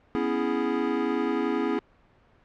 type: chord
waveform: square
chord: C# minor seventh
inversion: third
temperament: equal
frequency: 246.9 / 277.2 / 329.6 / 415.3 Hz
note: B3 / C#4 / E4 / G#4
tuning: 0 / 0 / 0 / 0 cents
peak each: -31 / -31 / -30 / -30 dBFS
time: 0.15-1.79 s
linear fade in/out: 0 ms
effects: pink hiss -60 dBFS RMS until 2.44 s + low-pass 2000 Hz 12 dB/octave